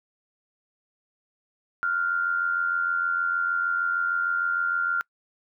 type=tone pair together; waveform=sine; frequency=1393.5 / 1480 Hz; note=F6 / F#6; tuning=-4 / 0 cents; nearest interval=minor second; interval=104 cents; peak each=-23 / -31 dBFS; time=1.83-5.01 s; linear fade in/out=0 ms; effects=noise-tail reverb RT60 0.1 s tail -26 dB re dry